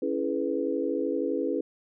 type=chord; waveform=sine; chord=C# minor seventh; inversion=none; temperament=equal with one note detuned; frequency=277.2 / 329.6 / 423.1 / 493.9 Hz; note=C#4 / E4 / G#4 / B4; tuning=0 / 0 / +32 / 0 cents; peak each=-31 dBFS; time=0.02-1.61 s; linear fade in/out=5 ms; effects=none